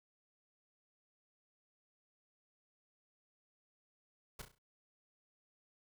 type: noise with echo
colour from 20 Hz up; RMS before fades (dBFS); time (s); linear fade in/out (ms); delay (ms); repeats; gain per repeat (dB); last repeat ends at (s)
pink; -45; 4.39-4.42; 5; 33; 5; -7; 4.585
effects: none